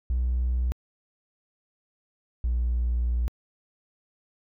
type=tone pair in turn; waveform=triangle; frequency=61.74 / 59.77 Hz; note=B1 / A#1; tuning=0 / +44 cents; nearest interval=minor second; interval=56 cents; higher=first; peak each=-19 dBFS; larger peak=neither; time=0.1-0.72 / 2.44-3.28 s; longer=second; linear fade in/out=0 ms; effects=tanh soft clip ceiling -19 dBFS